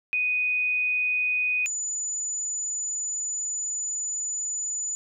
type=tone pair in turn; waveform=sine; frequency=2489 / 6981 Hz; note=D#7 / A8; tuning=0 / -15 cents; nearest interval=octave + tritone; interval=1785 cents; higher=second; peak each=-22 / -27 dBFS; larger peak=first; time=0.13-1.66 / 1.66-4.95 s; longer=second; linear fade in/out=0 ms; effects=none

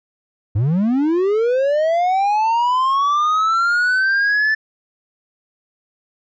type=linear sweep; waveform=triangle; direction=up; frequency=93.8 to 1760 Hz; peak=-12 dBFS; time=0.55-4.55 s; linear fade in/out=10 ms; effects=resampled to 16000 Hz

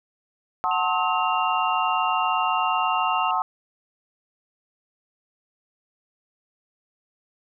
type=chord; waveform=sine; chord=F# diminished seventh; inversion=none; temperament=just; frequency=740 / 888 / 1065.6 / 1278.7 Hz; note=F#5 / A5 / C6 / Eb6; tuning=0 / +16 / +31 / +47 cents; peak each=-26 dBFS; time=0.64-3.42 s; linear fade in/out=0 ms
type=tone; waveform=sine; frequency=2780 Hz; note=F7; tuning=9 cents flat; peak=-29 dBFS; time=0.71-3.31 s; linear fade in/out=2 ms
effects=none

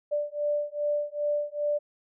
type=beating tone pair; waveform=sine; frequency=587.3 / 589.8 Hz; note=D5 / D5; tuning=0 / +7 cents; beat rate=2.5 Hz; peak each=-29 dBFS; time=0.11-1.79 s; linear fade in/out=20 ms; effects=none

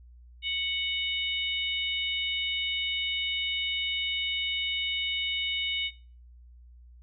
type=harmonic tone; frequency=740 Hz; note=F#5; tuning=in tune; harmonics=3 / 4 / 5; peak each=-33 / -31 / -34 dBFS; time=0.42-5.91 s; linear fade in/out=50 ms; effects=noise-tail reverb RT60 0.4 s tail -21 dB re dry + added 60 Hz sine -49 dBFS peak until 7.02 s

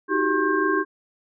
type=tone cluster; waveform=sine; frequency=314.7 / 368 / 393.8 / 1075 / 1588 Hz; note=D#4 / F#4 / G4 / C6 / G6; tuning=+20 / -9 / +8 / +47 / +22 cents; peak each=-25 / -28 / -24 / -25 / -25 dBFS; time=0.08-0.85 s; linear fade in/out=50 ms; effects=none

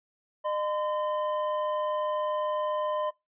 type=tone pair together; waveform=triangle; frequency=608 / 1022.5 Hz; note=D#5 / C6; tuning=-40 / -40 cents; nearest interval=major sixth; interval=900 cents; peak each=-27 / -29 dBFS; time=0.44-3.11 s; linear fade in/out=20 ms; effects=noise-tail reverb RT60 0.2 s tail -22 dB re dry + resampled to 8000 Hz

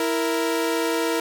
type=tone pair together; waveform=sawtooth; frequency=329.6 / 466.1 Hz; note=E4 / A#4; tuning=0 / 0 cents; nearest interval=tritone; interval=600 cents; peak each=-20 / -20 dBFS; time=0-1.2 s; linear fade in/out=2 ms; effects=none

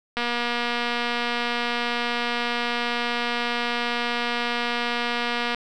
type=click train; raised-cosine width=0.3 ms; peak=-10 dBFS; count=1286; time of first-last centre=0.17-5.547 s; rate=239 Hz; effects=none

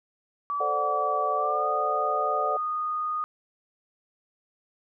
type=tone with pitch glide; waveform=sine; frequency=1151 to 1233.6 Hz; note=D6 to D#6; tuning=-35 to -15 cents; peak=-26 dBFS; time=0.5-3.24 s; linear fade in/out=0 ms; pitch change=+120 cents; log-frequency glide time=1.35-1.67 s
type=chord; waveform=sine; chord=D dominant seventh; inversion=second; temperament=equal; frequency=440 / 523.3 / 587.3 / 740 Hz; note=A4 / C5 / D5 / F#5; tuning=0 / 0 / 0 / 0 cents; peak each=-33 / -35 / -30 / -29 dBFS; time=0.6-2.57 s; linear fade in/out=5 ms
effects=none

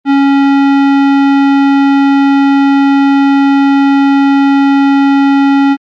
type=tone with tanh clipping; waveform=sine; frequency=277.2 Hz; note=C#4; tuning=in tune; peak=-7 dBFS; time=0.05-5.77 s; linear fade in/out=50 ms; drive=18 dB; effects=Opus 32 kbps

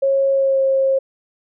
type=tone with pitch glide; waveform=sine; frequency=545 to 536.9 Hz; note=C#5 to C5; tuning=-29 to +45 cents; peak=-13 dBFS; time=0.02-0.99 s; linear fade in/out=10 ms; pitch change=-26 cents; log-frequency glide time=0.32-0.61 s; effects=none

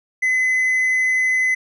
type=tone with hard clipping; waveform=sine; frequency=2028 Hz; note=B6; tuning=45 cents sharp; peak=-16 dBFS; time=0.22-1.55 s; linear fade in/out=10 ms; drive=2 dB; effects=none

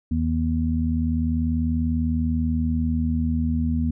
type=harmonic tone; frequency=80.2 Hz; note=E2; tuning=47 cents flat; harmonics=1 / 2 / 3; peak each=-23 / -29 / -23 dBFS; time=0.11-3.91 s; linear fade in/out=5 ms; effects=none

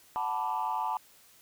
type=chord; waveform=sine; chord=B minor seventh; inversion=second; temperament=equal; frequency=740 / 880 / 987.8 / 1174.7 Hz; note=F#5 / A5 / B5 / D6; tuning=0 / 0 / 0 / 0 cents; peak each=-36 / -31 / -33 / -37 dBFS; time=0.16-0.97 s; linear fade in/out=0 ms; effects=tanh soft clip ceiling -22 dBFS + white hiss -59 dBFS RMS until 1.41 s

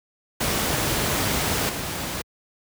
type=noise with level steps; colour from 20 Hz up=pink; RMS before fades=-23 / -29 dBFS; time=0.4-2.22 s; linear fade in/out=10 ms; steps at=1.69 s; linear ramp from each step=2 ms; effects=high-pass 60 Hz 12 dB/octave

